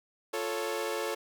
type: chord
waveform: sawtooth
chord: F augmented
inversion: none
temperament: equal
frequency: 349.2 / 440 / 554.4 Hz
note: F4 / A4 / C#5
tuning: 0 / 0 / 0 cents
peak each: -34 / -30 / -32 dBFS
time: 0.33-1.15 s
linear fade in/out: 10 ms
effects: none